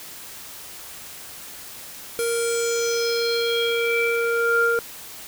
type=tone with low-pass filter sweep; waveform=square; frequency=466.2 Hz; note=A#4; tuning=in tune; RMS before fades=-22 dBFS; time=2.19-4.79 s; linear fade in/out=0 ms; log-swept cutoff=11000 to 1200 Hz; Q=5.2; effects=white hiss -39 dBFS RMS until 5.27 s